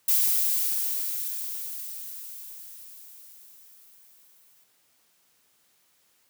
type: noise with exponential decay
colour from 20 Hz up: violet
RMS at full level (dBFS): -21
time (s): 0.08-4.64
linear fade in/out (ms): 5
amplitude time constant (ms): 990
effects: white hiss -66 dBFS RMS until 6.29 s + high-pass 80 Hz 12 dB/octave